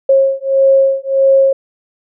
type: beating tone pair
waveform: sine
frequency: 540 / 541.6 Hz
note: C#5 / C#5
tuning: -45 / -40 cents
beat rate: 1.6 Hz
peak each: -11 dBFS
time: 0.09-1.53 s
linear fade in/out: 5 ms
effects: none